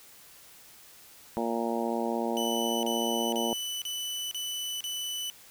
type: harmonic tone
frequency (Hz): 116.3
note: A#2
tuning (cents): -4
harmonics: 2 / 3 / 4 / 5 / 6 / 7 / 8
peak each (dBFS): -32 / -34 / -35 / -36 / -37 / -37 / -38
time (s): 1.37-3.53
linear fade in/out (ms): 0
type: tone bursts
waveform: sawtooth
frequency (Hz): 2986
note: F#7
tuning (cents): +15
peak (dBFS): -29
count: 6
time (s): 2.37-5.3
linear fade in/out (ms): 0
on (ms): 460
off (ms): 34
effects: white hiss -53 dBFS RMS until 5.5 s